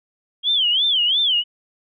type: tone with vibrato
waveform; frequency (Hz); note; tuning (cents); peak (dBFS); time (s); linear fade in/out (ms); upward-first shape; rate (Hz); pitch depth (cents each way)
sine; 3194; G7; +32; -15; 0.43-1.44; 50; sine; 2.9; 200
effects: none